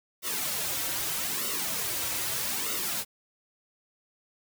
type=noise with flanger; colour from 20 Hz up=white; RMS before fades=-31 dBFS; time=0.22-3.05 s; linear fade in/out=50 ms; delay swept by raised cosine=1.2 to 4.9 ms; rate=0.8 Hz; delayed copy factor=-0.7; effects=none